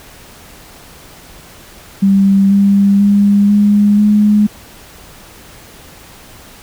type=tone with pitch steps; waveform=sine; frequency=196 / 199.2 / 202.4 / 205.7 / 209.1 Hz; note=G3 / G3 / G#3 / G#3 / G#3; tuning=0 / +28 / -44 / -16 / +12 cents; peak=-6 dBFS; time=2.02-4.47 s; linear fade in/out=10 ms; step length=490 ms; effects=pink hiss -38 dBFS RMS until 6.62 s